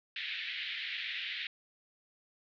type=band-pass noise; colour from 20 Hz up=pink; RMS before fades=-39 dBFS; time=0.16-1.47 s; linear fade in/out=2 ms; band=1800 to 3900 Hz; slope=48 dB/octave; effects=none